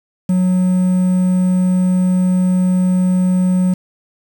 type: tone with quantisation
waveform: triangle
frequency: 183.3 Hz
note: F#3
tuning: 16 cents flat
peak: -9 dBFS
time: 0.29-3.74 s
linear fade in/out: 5 ms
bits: 6
effects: none